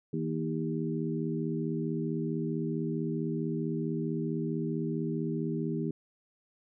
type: harmonic tone with a mistuned harmonic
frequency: 80 Hz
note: D#2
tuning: 49 cents sharp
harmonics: 2 / 3 / 4 / 5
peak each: -33 / -35 / -36 / -37 dBFS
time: 0.13-5.91 s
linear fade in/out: 5 ms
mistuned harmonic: 3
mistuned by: -33 cents
effects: none